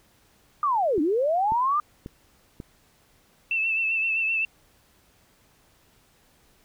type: linear two-way sweep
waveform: sine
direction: down then up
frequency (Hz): 1228 to 279.6 to 1228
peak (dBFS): -20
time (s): 0.63-1.8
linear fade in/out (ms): 2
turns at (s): 1.01
type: click train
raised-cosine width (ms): 3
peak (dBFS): -23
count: 4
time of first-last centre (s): 0.98-2.602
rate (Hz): 1.85
type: tone with vibrato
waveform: sine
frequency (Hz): 2654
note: E7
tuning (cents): +11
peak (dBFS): -22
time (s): 3.51-4.45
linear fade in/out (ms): 2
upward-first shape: triangle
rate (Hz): 7.7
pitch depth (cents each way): 45
effects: pink hiss -61 dBFS RMS until 6.64 s